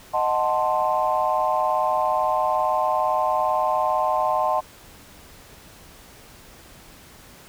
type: chord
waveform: sine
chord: D# diminished seventh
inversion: none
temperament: equal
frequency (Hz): 622.3 / 740 / 880 / 1046.5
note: D#5 / F#5 / A5 / C6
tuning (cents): 0 / 0 / 0 / 0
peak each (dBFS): -24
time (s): 0.13-4.61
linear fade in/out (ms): 20
effects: tanh soft clip ceiling -9 dBFS + pink hiss -47 dBFS RMS until 7.48 s